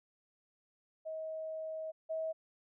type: tone pair in turn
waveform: sine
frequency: 635 / 640.9 Hz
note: D#5 / E5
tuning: +35 / -49 cents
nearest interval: unison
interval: 16 cents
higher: second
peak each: -38 / -34 dBFS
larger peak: second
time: 1.05-1.92 / 2.09-2.33 s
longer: first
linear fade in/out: 20 ms
effects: none